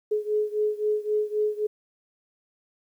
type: beating tone pair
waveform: sine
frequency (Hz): 422.3 / 426.1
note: G#4 / G#4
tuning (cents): +29 / +44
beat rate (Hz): 3.8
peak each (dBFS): -25 / -27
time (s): 0.11-1.67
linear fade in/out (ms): 10
effects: 10-bit